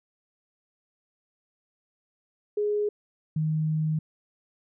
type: tone pair in turn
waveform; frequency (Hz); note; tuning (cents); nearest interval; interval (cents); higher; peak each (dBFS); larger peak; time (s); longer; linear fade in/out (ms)
sine; 416.4 / 155.97; G#4 / D#3; +5 / +5; octave + perfect fourth; 1700; first; -23; neither; 2.57-2.89 / 3.36-3.99; second; 5
effects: none